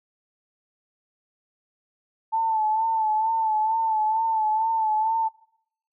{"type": "tone with vibrato", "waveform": "sine", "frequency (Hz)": 880, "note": "A5", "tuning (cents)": 0, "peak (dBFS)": -20, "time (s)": [2.32, 5.29], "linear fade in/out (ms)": 20, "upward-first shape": "sine", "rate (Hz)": 2.2, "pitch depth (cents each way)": 45, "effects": ["noise-tail reverb RT60 0.7 s tail -23 dB re dry"]}